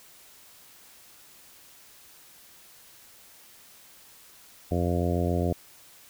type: harmonic tone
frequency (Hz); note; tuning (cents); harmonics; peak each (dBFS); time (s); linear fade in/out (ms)
87.31; F2; 0; 1 / 2 / 3 / 4 / 5 / 6 / 7 / 8; -27 / -30 / -32 / -33 / -34 / -35 / -35 / -36; 4.71-5.53; 5
effects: white hiss -53 dBFS RMS until 6.09 s